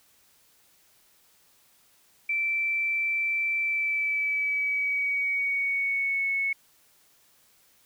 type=tone with pitch glide; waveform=sine; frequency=2334 to 2203 Hz; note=D7 to C#7; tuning=-11 to -11 cents; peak=-24 dBFS; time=2.29-6.53 s; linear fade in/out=5 ms; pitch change=-100 cents; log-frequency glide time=3.6-6.29 s; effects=white hiss -62 dBFS RMS until 7.85 s